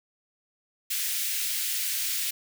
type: high-pass noise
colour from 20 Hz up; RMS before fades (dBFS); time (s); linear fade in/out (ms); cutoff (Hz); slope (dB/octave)
white; -29; 0.9-2.31; 10; 1900; 24
effects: none